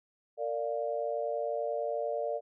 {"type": "chord", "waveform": "sine", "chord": "Bb major", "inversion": "none", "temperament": "equal with one note detuned", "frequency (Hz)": [458.4, 587.3, 698.5], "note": ["Bb4", "D5", "F5"], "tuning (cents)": [-29, 0, 0], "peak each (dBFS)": [-35, -33, -37], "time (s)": [0.37, 2.41], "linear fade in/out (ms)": 50, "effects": []}